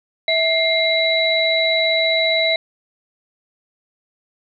sine tone cluster, 652 / 2112 / 3927 Hz, E5 / C7 / B7, -19 / +16 / -11 cents, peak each -19 dBFS, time 0.28-2.56 s, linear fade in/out 2 ms, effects none

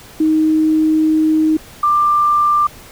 sine tone pair in turn, 313.2 / 1186.6 Hz, D#4 / D6, +11 / +18 cents, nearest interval octave + major seventh, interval 2307 cents, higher second, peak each -10 dBFS, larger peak neither, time 0.2-1.57 / 1.83-2.67 s, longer first, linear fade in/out 5 ms, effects pink hiss -39 dBFS RMS until 2.91 s

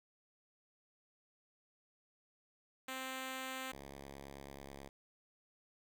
5% pulse tone pair in turn, 261.6 / 69.29 Hz, C4 / C#2, 0 / 0 cents, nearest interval octave + major seventh, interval 2300 cents, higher first, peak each -30 / -38 dBFS, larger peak first, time 2.88-3.72 / 3.72-4.89 s, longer second, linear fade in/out 5 ms, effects none

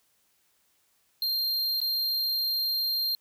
square tone with dropouts, 4189 Hz, C8, 1 cent sharp, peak -26 dBFS, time 1.22-3.15 s, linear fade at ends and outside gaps 1 ms, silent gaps 1.803-1.815 s, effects white hiss -69 dBFS RMS until 3.2 s

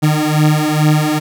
30% pulse beating tone pair, 151.3 / 153.6 Hz, D#3 / D#3, -48 / -22 cents, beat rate 2.3 Hz, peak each -11 dBFS, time 0.02-1.2 s, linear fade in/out 20 ms, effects none

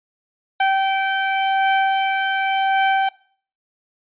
sawtooth beating tone pair, 774 / 774.89 Hz, G5 / G5, -22 / -20 cents, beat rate 0.89 Hz, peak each -22 / -13 dBFS, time 0.6-3.09 s, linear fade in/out 5 ms, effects noise-tail reverb RT60 0.5 s tail -21 dB re dry + resampled to 8000 Hz

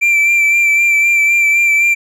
triangle tone with vibrato, 2349 Hz, D7, in tune, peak -7 dBFS, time 0.01-1.95 s, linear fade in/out 20 ms, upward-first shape sine, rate 3.9 Hz, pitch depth 25 cents each way, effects none

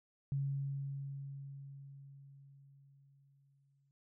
sine tone with exponential decay, 138.59 Hz, C#3, in tune, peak -32 dBFS, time 0.32-3.91 s, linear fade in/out 0 ms, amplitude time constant 780 ms, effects none

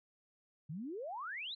sine exponential sweep, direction up, 139.5 to 4186 Hz, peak -40 dBFS, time 0.69-1.55 s, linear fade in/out 10 ms, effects none

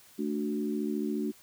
sine chord, D major, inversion second, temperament equal with one note detuned, 220 / 293.7 / 368.7 Hz, A3 / D4 / F#4, 0 / 0 / -6 cents, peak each -32 / -33 / -35 dBFS, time 0.18-1.32 s, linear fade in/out 20 ms, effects white hiss -57 dBFS RMS until 1.42 s

